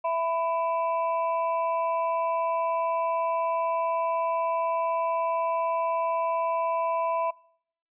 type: ring-modulated tone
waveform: triangle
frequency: 830.6 Hz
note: G#5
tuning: in tune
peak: -19 dBFS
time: 0.04-7.31 s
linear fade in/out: 10 ms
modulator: 168 Hz
effects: noise-tail reverb RT60 0.7 s tail -26 dB re dry + resampled to 8000 Hz